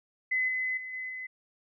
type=tone with level steps; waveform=sine; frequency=2027 Hz; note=B6; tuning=45 cents sharp; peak=-25 / -28 / -37 / -34 / -36 dBFS; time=0.31-1.27 s; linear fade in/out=10 ms; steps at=0.48 / 0.77 / 0.93 / 1.09 s; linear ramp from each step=5 ms; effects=none